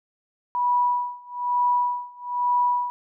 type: tone with tremolo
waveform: sine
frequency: 978 Hz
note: B5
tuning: 17 cents flat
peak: -17 dBFS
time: 0.55-2.9 s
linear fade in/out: 0 ms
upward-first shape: sine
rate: 1.1 Hz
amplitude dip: 95%
effects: none